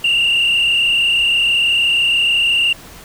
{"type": "tone with frequency modulation", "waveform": "sine", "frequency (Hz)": 2794, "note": "F7", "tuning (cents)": 0, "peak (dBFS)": -10, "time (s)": [0.04, 2.73], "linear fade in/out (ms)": 5, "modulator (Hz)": 33.8, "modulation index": 2.2, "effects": ["tanh soft clip ceiling -9 dBFS", "pink hiss -38 dBFS RMS until 3.04 s"]}